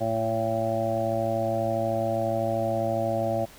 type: harmonic tone with a mistuned harmonic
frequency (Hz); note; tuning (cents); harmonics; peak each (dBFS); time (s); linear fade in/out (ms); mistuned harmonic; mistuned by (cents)
112.4; A2; +37; 1 / 2 / 3 / 5 / 6 / 7; -32 / -34 / -34 / -28 / -28 / -34; 0-3.46; 20; 1; -26
effects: pink hiss -49 dBFS RMS until 3.58 s